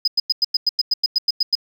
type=tone bursts; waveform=sine; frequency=5010 Hz; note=D#8; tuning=11 cents sharp; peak=-12 dBFS; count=13; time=0.05-1.553 s; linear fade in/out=5 ms; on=27 ms; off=96 ms; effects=tanh soft clip ceiling -10 dBFS + 8-bit